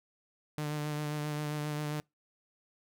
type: tone with vibrato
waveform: sawtooth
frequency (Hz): 149.7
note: D3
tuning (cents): +33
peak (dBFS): -29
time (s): 0.58-2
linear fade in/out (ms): 0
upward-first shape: sine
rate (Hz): 7.5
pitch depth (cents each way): 21
effects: noise-tail reverb RT60 0.2 s tail -26 dB re dry